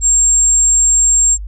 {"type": "tone", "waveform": "sine", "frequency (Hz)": 7459, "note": "A#8", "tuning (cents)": 0, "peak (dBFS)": -8, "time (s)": [0.01, 1.38], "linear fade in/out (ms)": 50, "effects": ["added 50 Hz sine -23 dBFS peak until 1.47 s"]}